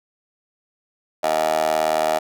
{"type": "tone with high-pass filter", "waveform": "15% pulse", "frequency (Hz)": 78.6, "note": "D#2", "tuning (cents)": 18, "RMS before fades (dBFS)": -20, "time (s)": [1.23, 2.19], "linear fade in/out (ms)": 10, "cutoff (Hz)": 610, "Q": 7, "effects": []}